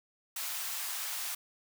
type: high-pass noise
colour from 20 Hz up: white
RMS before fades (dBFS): -37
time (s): 0.36-1.35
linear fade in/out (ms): 5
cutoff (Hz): 740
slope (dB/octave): 24
effects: none